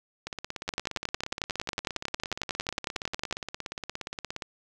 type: two click trains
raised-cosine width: 0.2 ms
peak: -17 / -11 dBFS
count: 72 / 30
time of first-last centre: 0.27-4.422 / 0.69-3.326 s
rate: 17.1 / 11 Hz
effects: none